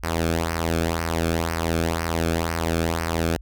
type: tone with flanger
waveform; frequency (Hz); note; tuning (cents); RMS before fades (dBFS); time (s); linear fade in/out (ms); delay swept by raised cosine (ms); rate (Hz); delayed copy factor
sawtooth; 82.7; E2; +6; -24; 0.03-3.37; 10; 0.27 to 1.05; 2; -0.65
effects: added 50 Hz sine -39 dBFS peak until 3.41 s